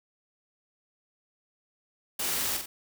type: noise with echo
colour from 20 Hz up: white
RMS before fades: -31 dBFS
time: 2.19-2.57 s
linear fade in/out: 5 ms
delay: 45 ms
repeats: 2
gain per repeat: -5 dB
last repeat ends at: 2.66 s
effects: none